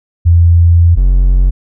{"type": "tone pair in turn", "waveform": ["sine", "triangle"], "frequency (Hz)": [85.2, 45.47], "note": ["F2", "F#1"], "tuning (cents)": [-42, -29], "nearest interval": "major seventh", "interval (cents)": 1087, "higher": "first", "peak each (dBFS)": -3, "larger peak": "neither", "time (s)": [[0.25, 0.96], [0.96, 1.51]], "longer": "first", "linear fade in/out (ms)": 20, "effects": []}